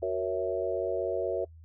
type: chord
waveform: sine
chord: F# dominant seventh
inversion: none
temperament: equal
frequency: 370 / 466.2 / 554.4 / 659.3 Hz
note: F#4 / A#4 / C#5 / E5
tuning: 0 / 0 / 0 / 0 cents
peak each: -33 dBFS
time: 0.02-1.45 s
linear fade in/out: 10 ms
effects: noise-tail reverb RT60 0.1 s tail -26 dB re dry + added 81 Hz sine -48 dBFS peak until 1.64 s